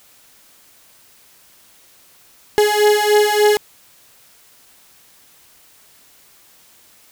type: beating tone pair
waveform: 35% pulse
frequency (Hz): 417.4 / 420.8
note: G#4 / G#4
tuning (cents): +9 / +23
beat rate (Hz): 3.4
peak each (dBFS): -13 / -13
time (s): 2.58-3.57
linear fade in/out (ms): 0
effects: white hiss -50 dBFS RMS until 7.11 s